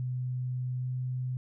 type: tone with pitch glide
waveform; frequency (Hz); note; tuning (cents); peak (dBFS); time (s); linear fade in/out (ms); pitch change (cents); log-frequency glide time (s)
sine; 126.3 to 127.18; B2 to C3; +39 to -49; -30; 0-1.37; 0; +12; 0.8-0.87
effects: none